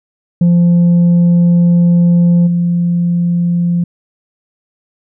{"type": "tone with level steps", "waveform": "sine", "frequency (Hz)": 173.2, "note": "F3", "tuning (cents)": -14, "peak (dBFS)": [-3, -9], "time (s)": [0.41, 3.84], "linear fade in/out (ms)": 5, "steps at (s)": 2.46, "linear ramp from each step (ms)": 20, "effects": ["tanh soft clip ceiling -5 dBFS"]}